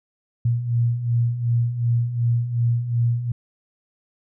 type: beating tone pair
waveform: sine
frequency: 116.54 / 119.24 Hz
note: A#2 / A#2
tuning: 0 / +40 cents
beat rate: 2.7 Hz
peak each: -25 / -19 dBFS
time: 0.45-3.32 s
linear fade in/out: 5 ms
effects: none